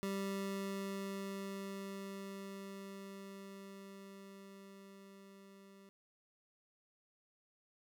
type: tone with level ramp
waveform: 25% pulse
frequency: 196 Hz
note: G3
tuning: in tune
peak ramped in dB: -33 to -54 dBFS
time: 0.03-5.89 s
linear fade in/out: 0 ms
effects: none